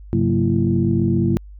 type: tone cluster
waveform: sine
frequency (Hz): 99.6 / 134.3 / 182.8 / 228.9 / 336.1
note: G2 / C3 / F#3 / A#3 / E4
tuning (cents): +28 / +46 / -21 / -31 / +34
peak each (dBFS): -21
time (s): 0.13-1.37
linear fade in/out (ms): 0
effects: tanh soft clip ceiling -4 dBFS + added 50 Hz sine -36 dBFS peak until 1.59 s